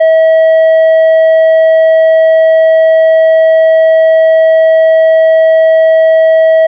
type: tone with tanh clipping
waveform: triangle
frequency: 644 Hz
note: E5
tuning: 41 cents flat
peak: -4 dBFS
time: 0-6.67 s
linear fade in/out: 10 ms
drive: 9 dB
effects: none